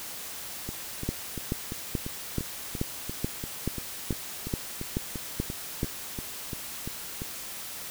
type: two click trains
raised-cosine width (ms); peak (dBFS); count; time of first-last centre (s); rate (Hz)
3; -14 / -21; 12 / 20; 1.09-5.831 / 0.69-7.219; 2.32 / 2.91
effects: white hiss -39 dBFS RMS until 7.9 s